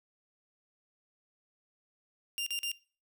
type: tone bursts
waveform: sawtooth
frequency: 2794 Hz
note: F7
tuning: in tune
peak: -29 dBFS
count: 3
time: 2.38-2.716 s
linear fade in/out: 0 ms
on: 84 ms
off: 42 ms
effects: noise-tail reverb RT60 0.4 s tail -22 dB re dry